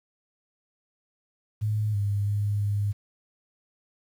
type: tone with pitch steps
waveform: sine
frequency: 106.7 / 101.4 / 102.8 / 102.2 Hz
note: G#2 / G#2 / G#2 / G#2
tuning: +47 / -41 / -17 / -27 cents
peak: -23 dBFS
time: 1.61-2.93 s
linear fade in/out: 20 ms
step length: 330 ms
effects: 9-bit